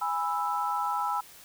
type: chord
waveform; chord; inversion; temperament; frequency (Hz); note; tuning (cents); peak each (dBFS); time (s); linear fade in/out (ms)
sine; E major; first; just; 824.1 / 988.9 / 1318.5; G#5 / B5 / E6; -14 / +2 / 0; -31; 0.01-1.21; 10
effects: white hiss -51 dBFS RMS until 1.44 s